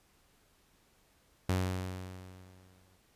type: tone with exponential decay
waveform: sawtooth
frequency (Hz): 92.5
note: F#2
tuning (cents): 0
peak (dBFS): -23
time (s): 1.49-2.97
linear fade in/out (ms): 5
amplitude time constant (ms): 320
effects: pink hiss -68 dBFS RMS until 3.15 s + resampled to 32000 Hz